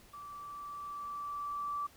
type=tone with level ramp; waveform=sine; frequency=1161 Hz; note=D6; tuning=20 cents flat; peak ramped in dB=-45 to -33 dBFS; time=0.13-1.87 s; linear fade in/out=10 ms; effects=pink hiss -60 dBFS RMS until 1.96 s